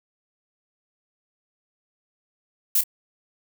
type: noise with echo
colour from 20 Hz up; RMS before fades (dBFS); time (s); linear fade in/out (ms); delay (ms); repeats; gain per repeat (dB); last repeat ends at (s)
violet; -19; 2.75-2.81; 5; 28; 1; -11; 2.838
effects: none